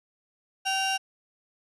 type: tone pair together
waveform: 30% pulse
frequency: 770.1 / 2794 Hz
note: G5 / F7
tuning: -31 / 0 cents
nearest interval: octave + minor seventh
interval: 2231 cents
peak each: -25 dBFS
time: 0.65-0.98 s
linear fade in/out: 20 ms
effects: resampled to 24000 Hz